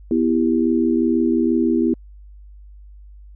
sine chord, E minor, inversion second, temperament just, 247.2 / 329.6 / 395.6 Hz, B3 / E4 / G4, +2 / 0 / +16 cents, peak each -18 / -18 / -23 dBFS, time 0.11-1.94 s, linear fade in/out 2 ms, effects added 50 Hz sine -39 dBFS peak until 3.35 s

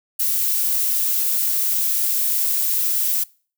violet noise, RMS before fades -20 dBFS, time 0.19-3.24 s, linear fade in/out 10 ms, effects noise-tail reverb RT60 0.4 s tail -23 dB re dry

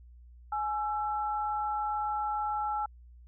sine tone pair together, 842 / 1336.6 Hz, G#5 / E6, +24 / +24 cents, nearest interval minor sixth, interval 800 cents, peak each -30 / -35 dBFS, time 0.52-2.86 s, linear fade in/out 5 ms, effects added 60 Hz sine -50 dBFS peak until 3.27 s

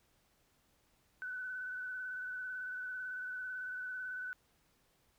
sine tone with vibrato, 1500 Hz, F#6, 23 cents sharp, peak -39 dBFS, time 1.22-4.33 s, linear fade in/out 0 ms, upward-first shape square, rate 18 Hz, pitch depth 20 cents each way, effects pink hiss -73 dBFS RMS until 5.18 s

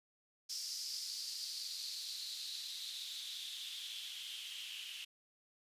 blue noise with band-pass filter sweep, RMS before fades -45 dBFS, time 0.49-5.05 s, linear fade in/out 10 ms, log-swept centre 5200 to 2900 Hz, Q 5.7, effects resampled to 32000 Hz

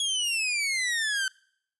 sawtooth exponential sweep, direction down, 3354 to 1522 Hz, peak -22 dBFS, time 0-1.28 s, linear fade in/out 2 ms, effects noise-tail reverb RT60 0.7 s tail -26 dB re dry + resampled to 24000 Hz

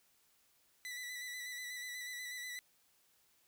sawtooth tone with vibrato, 1978 Hz, B6, 2 cents sharp, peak -39 dBFS, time 0.85-2.59 s, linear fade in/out 0 ms, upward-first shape square, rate 8.2 Hz, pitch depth 23 cents each way, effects white hiss -72 dBFS RMS until 3.47 s

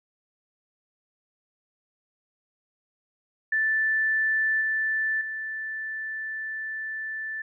sine tone with level steps, 1760 Hz, A6, in tune, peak -21 / -23 / -30 dBFS, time 3.52-7.42 s, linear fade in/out 5 ms, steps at 4.61 / 5.21 s, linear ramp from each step 2 ms, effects none

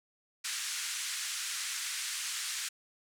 white band-pass noise, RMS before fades -37 dBFS, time 0.44-2.69 s, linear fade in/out 10 ms, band 1400 to 9100 Hz, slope 24 dB/octave, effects none

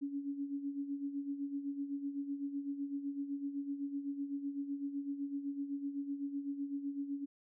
sine tone with tremolo, 281.2 Hz, C#4, 25 cents sharp, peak -34 dBFS, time 0.01-7.26 s, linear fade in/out 20 ms, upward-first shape sine, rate 7.9 Hz, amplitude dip 65%, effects none

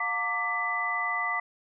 sine tone cluster, 714 / 907 / 1168 / 1997 Hz, F5 / A#5 / D6 / B6, +38 / -48 / -10 / +19 cents, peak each -36 / -36 / -31 / -29 dBFS, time 0-1.4 s, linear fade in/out 5 ms, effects none

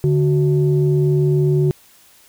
sine tone pair together, 145.82 / 370 Hz, D3 / F#4, -12 / 0 cents, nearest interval octave + major third, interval 1612 cents, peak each -13 / -17 dBFS, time 0.04-1.71 s, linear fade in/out 0 ms, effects tanh soft clip ceiling -6 dBFS + white hiss -50 dBFS RMS until 2.28 s

